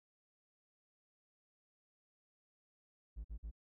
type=tone bursts; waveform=triangle; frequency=54 Hz; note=A1; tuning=32 cents flat; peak=-40 dBFS; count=3; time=3.16-3.514 s; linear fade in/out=20 ms; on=86 ms; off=48 ms; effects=none